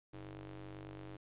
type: ring-modulated tone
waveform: sawtooth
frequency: 98 Hz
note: G2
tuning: in tune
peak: -40 dBFS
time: 0.13-1.17 s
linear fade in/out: 10 ms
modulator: 220 Hz
effects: resampled to 8000 Hz + 12-bit

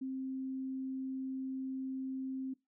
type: tone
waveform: sine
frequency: 263.6 Hz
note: C4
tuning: 13 cents sharp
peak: -36 dBFS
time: 0.01-2.54 s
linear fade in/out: 10 ms
effects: noise-tail reverb RT60 0.2 s tail -21 dB re dry

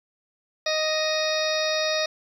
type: harmonic tone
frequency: 622.3 Hz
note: D#5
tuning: in tune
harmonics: 1 / 2 / 3 / 4 / 6 / 7 / 8 / 9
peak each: -25 / -34 / -31 / -33 / -30 / -35 / -33 / -33 dBFS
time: 0.66-2.06 s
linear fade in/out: 5 ms
effects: 9-bit

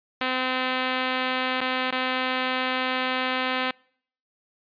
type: tone with dropouts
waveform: 5% pulse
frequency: 256.9 Hz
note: C4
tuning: 32 cents flat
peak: -12 dBFS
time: 0.21-3.71 s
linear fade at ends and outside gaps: 2 ms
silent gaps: 1.606-1.614 / 1.908-1.924 s
effects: noise-tail reverb RT60 0.6 s tail -26 dB re dry + resampled to 11025 Hz

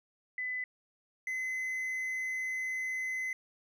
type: tone pair in turn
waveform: sine / triangle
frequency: 2007 / 2039 Hz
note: B6 / C7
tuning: +27 / -45 cents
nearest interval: unison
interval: 28 cents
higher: second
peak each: -33 / -31 dBFS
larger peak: second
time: 0.38-0.64 / 1.27-3.33 s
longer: second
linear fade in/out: 2 ms
effects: none

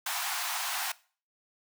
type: high-pass noise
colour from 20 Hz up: pink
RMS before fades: -33 dBFS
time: 0.06-0.92 s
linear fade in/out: 5 ms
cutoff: 700 Hz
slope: 96 dB/octave
effects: noise-tail reverb RT60 0.4 s tail -20 dB re dry

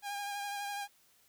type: tone with vibrato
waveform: sawtooth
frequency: 810 Hz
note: G#5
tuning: 43 cents flat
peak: -33 dBFS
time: 0.02-0.88 s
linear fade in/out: 50 ms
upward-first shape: sine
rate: 12 Hz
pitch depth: 23 cents each way
effects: white hiss -67 dBFS RMS until 1.28 s

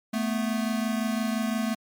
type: tone pair together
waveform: square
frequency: 220.2 / 246 Hz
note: A3 / B3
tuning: +2 / -7 cents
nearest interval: major second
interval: 191 cents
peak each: -27 / -31 dBFS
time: 0.13-1.75 s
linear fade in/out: 10 ms
effects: MP3 96 kbps

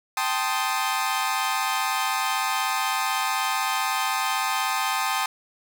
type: chord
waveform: sawtooth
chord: A half-diminished seventh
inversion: third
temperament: equal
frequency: 784 / 880 / 1046.5 / 1244.5 Hz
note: G5 / A5 / C6 / Eb6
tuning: 0 / 0 / 0 / 0 cents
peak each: -25 dBFS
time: 0.17-5.26 s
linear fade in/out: 2 ms
effects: none

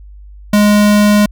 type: tone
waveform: square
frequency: 207.7 Hz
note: G#3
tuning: in tune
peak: -7 dBFS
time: 0.53-1.26 s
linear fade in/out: 5 ms
effects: added 50 Hz sine -32 dBFS peak until 1.31 s

